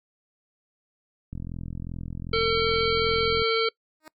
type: click train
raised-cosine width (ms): 5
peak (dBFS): -23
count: 90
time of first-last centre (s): 1.33-3.419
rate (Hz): 42.6
type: harmonic tone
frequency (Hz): 451.3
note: A4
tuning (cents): +44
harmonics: 1 / 3 / 5 / 7 / 9 / 10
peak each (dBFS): -23 / -28 / -30 / -31 / -33 / -33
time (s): 2.33-3.69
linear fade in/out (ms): 5
type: tone with exponential growth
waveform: 10% pulse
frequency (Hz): 311.1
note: D#4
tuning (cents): 0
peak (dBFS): -31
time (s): 4-4.08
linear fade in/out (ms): 1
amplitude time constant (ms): 16
effects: noise-tail reverb RT60 0.1 s tail -24 dB re dry